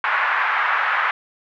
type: band-pass noise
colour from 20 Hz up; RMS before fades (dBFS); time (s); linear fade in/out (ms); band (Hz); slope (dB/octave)
pink; -20; 0.04-1.11; 2; 1000 to 2000; 24
effects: none